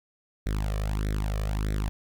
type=tone with flanger; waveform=sawtooth; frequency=51.8 Hz; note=G#1; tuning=4 cents flat; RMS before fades=-28 dBFS; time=0.46-1.89 s; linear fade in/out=0 ms; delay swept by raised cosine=0.51 to 1.71 ms; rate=1.6 Hz; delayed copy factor=+0.9; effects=none

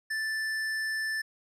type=tone with tanh clipping; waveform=sine; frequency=1760 Hz; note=A6; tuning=in tune; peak=-31 dBFS; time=0.1-1.22 s; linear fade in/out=10 ms; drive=14 dB; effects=resampled to 32000 Hz

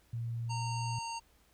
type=tone; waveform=sine; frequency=116.54 Hz; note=A#2; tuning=in tune; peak=-34 dBFS; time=0.13-0.99 s; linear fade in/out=5 ms
type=harmonic tone; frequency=921 Hz; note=A#5; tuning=21 cents flat; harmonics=1 / 3 / 5 / 7 / 9; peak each=-38 / -46 / -46 / -48 / -53 dBFS; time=0.49-1.2 s; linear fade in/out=20 ms
effects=added 60 Hz sine -68 dBFS peak until 1.53 s + pink hiss -68 dBFS RMS until 1.53 s

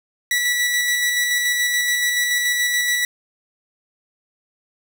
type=tone with tremolo; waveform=sawtooth; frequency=1951 Hz; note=B6; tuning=22 cents flat; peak=-13 dBFS; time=0.31-3.05 s; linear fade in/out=2 ms; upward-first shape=square; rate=7 Hz; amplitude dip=25%; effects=none

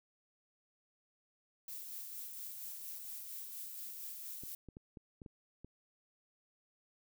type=noise with tremolo; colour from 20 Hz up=violet; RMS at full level=-45 dBFS; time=1.68-4.55 s; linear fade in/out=2 ms; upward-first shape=sine; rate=4.3 Hz; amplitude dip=30%
type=clicks; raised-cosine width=3 ms; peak=-37 dBFS; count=7; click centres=4.436 / 4.687 / 4.769 / 4.972 / 5.218 / 5.262 / 5.646 s
effects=none

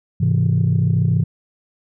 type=chord; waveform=sine; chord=Ab augmented; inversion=none; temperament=equal; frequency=103.83 / 130.81 / 164.81 Hz; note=Ab2 / C3 / E3; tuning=0 / 0 / 0 cents; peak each=-17 dBFS; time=0.2-1.24 s; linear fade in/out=10 ms; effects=tanh soft clip ceiling -8 dBFS

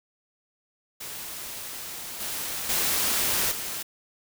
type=noise with level steps; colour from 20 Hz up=white; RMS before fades=-37 / -32 / -25 / -33 dBFS; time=1-3.83 s; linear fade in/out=10 ms; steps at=2.2 / 2.69 / 3.51 s; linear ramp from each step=10 ms; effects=none

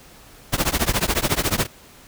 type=noise with tremolo; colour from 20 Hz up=pink; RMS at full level=-17 dBFS; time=0.52-1.67 s; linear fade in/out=20 ms; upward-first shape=triangle; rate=14 Hz; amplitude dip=100%; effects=pink hiss -47 dBFS RMS until 2.07 s

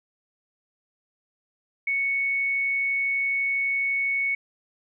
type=tone; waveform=sine; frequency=2217 Hz; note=C#7; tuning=in tune; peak=-22 dBFS; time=1.87-4.35 s; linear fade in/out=5 ms; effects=none

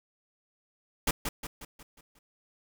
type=noise with echo; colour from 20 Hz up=pink; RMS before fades=-26 dBFS; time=1.07-1.11 s; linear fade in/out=5 ms; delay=180 ms; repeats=6; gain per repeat=-6 dB; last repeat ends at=2.19 s; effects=none

